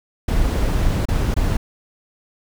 brown noise with dropouts, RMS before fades -18 dBFS, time 0.28-1.57 s, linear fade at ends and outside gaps 5 ms, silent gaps 1.055-1.085 / 1.342-1.364 s, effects none

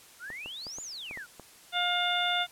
sine exponential two-way sweep, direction up then down, 1322 to 7250 to 1322 Hz, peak -38 dBFS, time 0.19-1.27 s, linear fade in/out 50 ms, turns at 0.82 s
clicks, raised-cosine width 1 ms, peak -30 dBFS, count 7, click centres 0.303 / 0.46 / 0.668 / 0.785 / 1.111 / 1.174 / 1.397 s
harmonic tone, 709 Hz, F5, 26 cents sharp, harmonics 1 / 2 / 3 / 4 / 5, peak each -31 / -32 / -35 / -35 / -30 dBFS, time 1.72-2.47 s, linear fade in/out 50 ms
effects white hiss -54 dBFS RMS until 2.51 s + low-pass 12000 Hz 12 dB/octave

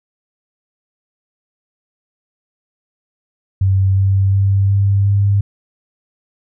sine tone with pitch steps, 96.1 / 97.16 / 98.23 / 99.32 / 100.41 Hz, G2 / G2 / G2 / G2 / G2, -34 / -15 / +4 / +23 / +42 cents, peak -10 dBFS, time 3.61-5.41 s, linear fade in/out 5 ms, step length 360 ms, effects none

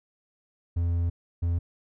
triangle tone bursts at uneven times, 85.5 Hz, F2, 36 cents flat, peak -21 dBFS, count 2, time 0.76-1.1 / 1.42-1.59 s, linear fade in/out 10 ms, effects none

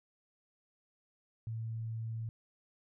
sine tone, 112.8 Hz, A2, 44 cents sharp, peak -36 dBFS, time 1.47-2.29 s, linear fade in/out 0 ms, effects none

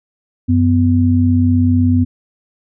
sine tone pair together, 93.9 / 250 Hz, F#2 / B3, +26 / +21 cents, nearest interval octave + perfect fourth, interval 1695 cents, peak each -12 dBFS, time 0.48-2.05 s, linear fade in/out 20 ms, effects none

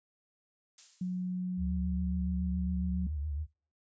violet noise with exponential decay, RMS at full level -42 dBFS, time 0.78-1.43 s, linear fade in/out 2 ms, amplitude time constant 140 ms
sine tone, 182.2 Hz, F#3, 26 cents flat, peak -31 dBFS, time 1.01-3.07 s, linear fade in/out 5 ms
sine tone with vibrato, 74.1 Hz, D2, 16 cents sharp, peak -32 dBFS, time 1.57-3.47 s, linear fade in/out 50 ms, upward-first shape sine, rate 7.2 Hz, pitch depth 86 cents each way
effects noise-tail reverb RT60 0.4 s tail -25 dB re dry + resampled to 16000 Hz

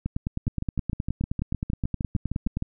two click trains, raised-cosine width 5 ms, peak -14 / -15 dBFS, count 25 / 15, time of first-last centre 0.06-2.57 / 0.47-2.624 s, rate 9.56 / 6.5 Hz, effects none

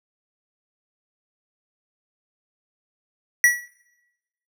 square tone with exponential decay, 1937 Hz, B6, 34 cents flat, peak -10 dBFS, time 3.44-3.68 s, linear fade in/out 1 ms, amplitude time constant 52 ms, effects noise-tail reverb RT60 1.0 s tail -23 dB re dry

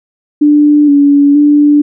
sine tone with pitch steps, 295.4 / 284.9 / 293.2 Hz, D4 / C#4 / D4, +10 / +48 / -3 cents, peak -3 dBFS, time 0.41-1.82 s, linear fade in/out 10 ms, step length 470 ms, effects none

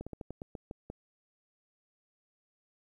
slowing click train, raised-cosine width 2 ms, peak -27 dBFS, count 9, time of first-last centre 0.01-0.901 s, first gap 56 ms, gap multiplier 1.19, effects 11-bit

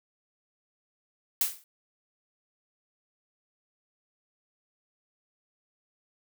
blue noise with exponential decay, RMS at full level -22 dBFS, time 1.41-1.64 s, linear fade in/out 2 ms, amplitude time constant 48 ms, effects none

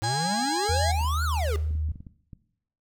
square exponential two-way sweep, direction up then down, 105.3 to 1482 to 386.2 Hz, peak -29 dBFS, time 0.02-1.56 s, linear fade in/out 0 ms, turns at 1.24 s
harmonic tone, 823 Hz, G#5, 16 cents flat, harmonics 1 / 2 / 4 / 5 / 6 / 7 / 8 / 9 / 10, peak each -28 / -35 / -42 / -35 / -37 / -44 / -39 / -44 / -41 dBFS, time 0.03-0.92 s, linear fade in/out 10 ms
sine tone with pitch glide, 84 to 77.03 Hz, E2 to D#2, +33 to -17 cents, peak -24 dBFS, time 0.69-1.92 s, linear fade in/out 5 ms, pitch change -150 cents, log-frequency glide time 0.83-0.99 s
clicks, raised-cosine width 5 ms, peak -30 dBFS, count 9, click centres 1.01 / 1.048 / 1.709 / 1.753 / 1.888 / 1.958 / 2.005 / 2.068 / 2.332 s
effects noise-tail reverb RT60 0.7 s tail -17 dB re dry

